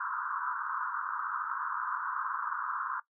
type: band-pass noise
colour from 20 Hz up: white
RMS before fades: -35 dBFS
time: 0-3 s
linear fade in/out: 5 ms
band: 970 to 1500 Hz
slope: 96 dB/octave
effects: noise-tail reverb RT60 0.1 s tail -17 dB re dry